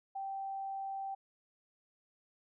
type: tone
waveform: sine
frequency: 780 Hz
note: G5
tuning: 9 cents flat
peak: -37 dBFS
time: 0.15-1.15 s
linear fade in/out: 10 ms
effects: none